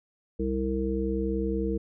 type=harmonic tone; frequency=65.41 Hz; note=C2; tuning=in tune; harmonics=1 / 3 / 5 / 7; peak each=-31 / -31 / -31 / -31 dBFS; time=0.39-1.78 s; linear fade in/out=10 ms; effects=none